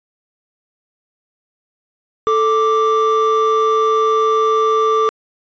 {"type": "tone pair together", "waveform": "triangle", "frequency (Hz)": [440, 1174.7], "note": ["A4", "D6"], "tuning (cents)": [0, 0], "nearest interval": "octave + perfect fourth", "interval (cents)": 1700, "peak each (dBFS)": -12, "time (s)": [2.27, 5.09], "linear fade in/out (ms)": 0, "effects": ["tanh soft clip ceiling -4 dBFS", "resampled to 16000 Hz"]}